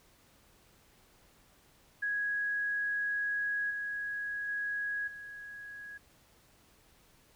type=tone with level steps; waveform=sine; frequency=1661.2 Hz; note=G#6; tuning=in tune; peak=-30 / -34 / -32 / -43 dBFS; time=2.02-5.98 s; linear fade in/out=10 ms; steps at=3.7 / 4.48 / 5.07 s; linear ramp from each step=10 ms; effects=pink hiss -64 dBFS RMS until 7.35 s